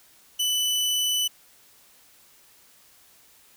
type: tone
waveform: sawtooth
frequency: 2987 Hz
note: F#7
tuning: 16 cents sharp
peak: -19 dBFS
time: 0.39-1.28 s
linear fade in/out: 10 ms
effects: white hiss -56 dBFS RMS until 3.56 s